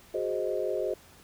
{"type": "chord", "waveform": "sine", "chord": "Ab dominant seventh", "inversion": "third", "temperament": "equal", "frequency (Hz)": [370, 415.3, 523.3, 622.3], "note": ["Gb4", "Ab4", "C5", "Eb5"], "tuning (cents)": [0, 0, 0, 0], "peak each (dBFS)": -33, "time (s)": [0.14, 0.94], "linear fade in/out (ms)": 5, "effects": ["pink hiss -55 dBFS RMS until 1.23 s"]}